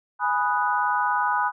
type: chord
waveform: sine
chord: G# minor seventh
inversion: none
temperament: equal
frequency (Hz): 830.6 / 987.8 / 1244.5 / 1480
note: G#5 / B5 / D#6 / F#6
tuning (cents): 0 / 0 / 0 / 0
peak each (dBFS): -26 / -24 / -27 / -27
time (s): 0.19-1.52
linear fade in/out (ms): 50
effects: none